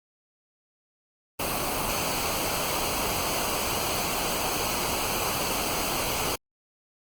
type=noise with comb filter; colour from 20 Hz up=pink; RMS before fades=-28 dBFS; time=1.39-6.36 s; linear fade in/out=10 ms; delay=0.55 ms; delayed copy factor=-0.6; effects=Opus 32 kbps